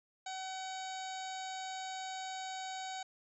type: harmonic tone with a mistuned harmonic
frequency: 757 Hz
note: F#5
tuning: 39 cents sharp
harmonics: 1 / 2 / 3 / 4 / 5 / 6 / 7 / 8 / 9 / 10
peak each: -41 / -50 / -52 / -55 / -50 / -54 / -61 / -62 / -51 / -59 dBFS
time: 0.26-3.03 s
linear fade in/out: 5 ms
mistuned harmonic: 8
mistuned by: +72 cents
effects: none